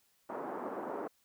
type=band-pass noise; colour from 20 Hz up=pink; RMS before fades=-40 dBFS; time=0.29-1.08 s; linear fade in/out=10 ms; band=270 to 1200 Hz; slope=24 dB/octave; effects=white hiss -72 dBFS RMS until 1.24 s